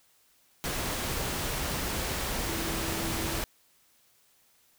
sine tone in noise, 329.6 Hz, E4, in tune, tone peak -37 dBFS, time 2.47-3.4 s, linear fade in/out 0 ms, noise pink, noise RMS -32 dBFS, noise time 0.64-3.44 s, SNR -8 dB, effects white hiss -65 dBFS RMS until 4.78 s

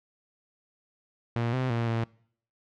sawtooth tone with pitch steps, 117.3 / 129 / 116.7 / 114.6 Hz, A#2 / C3 / A#2 / A#2, +11 / -24 / +2 / -29 cents, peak -22 dBFS, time 1.36-2.04 s, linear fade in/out 0 ms, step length 170 ms, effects noise-tail reverb RT60 0.6 s tail -24 dB re dry + low-pass 3000 Hz 12 dB/octave

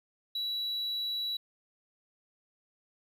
triangle tone, 3920 Hz, B7, 14 cents flat, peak -29 dBFS, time 0.35-1.37 s, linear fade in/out 5 ms, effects tanh soft clip ceiling -25 dBFS + 11-bit

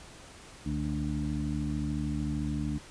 harmonic tone with a mistuned harmonic, 73.42 Hz, D2, in tune, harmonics 1 / 2 / 3 / 4, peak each -35 / -34 / -35 / -35 dBFS, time 0.65-2.79 s, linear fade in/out 20 ms, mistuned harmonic 1, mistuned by -110 cents, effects pink hiss -50 dBFS RMS until 2.9 s + resampled to 22050 Hz

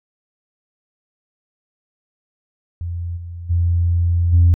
sine tone with level steps, 86.1 Hz, F2, 24 cents flat, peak -22 / -28 / -13 / -7 dBFS, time 2.81-4.54 s, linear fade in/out 0 ms, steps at 3.16 / 3.49 / 4.32 s, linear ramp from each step 20 ms, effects tanh soft clip ceiling -5 dBFS

